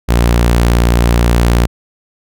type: tone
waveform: sawtooth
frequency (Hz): 58.8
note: A#1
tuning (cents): +16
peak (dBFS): -4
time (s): 0.08-1.67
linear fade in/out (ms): 20
effects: none

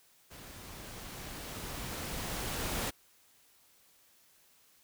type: noise with level ramp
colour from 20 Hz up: pink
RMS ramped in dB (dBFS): -50 to -34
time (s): 0.3-2.91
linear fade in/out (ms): 20
effects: white hiss -65 dBFS RMS until 4.83 s

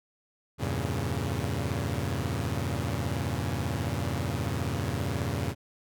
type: chord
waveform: sawtooth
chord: E diminished seventh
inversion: none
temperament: equal with one note detuned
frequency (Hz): 83.12 / 98 / 116.54 / 138.59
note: E2 / G2 / Bb2 / Db3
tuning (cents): +15 / 0 / 0 / 0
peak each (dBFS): -30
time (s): 0.58-5.55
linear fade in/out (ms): 50
effects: none

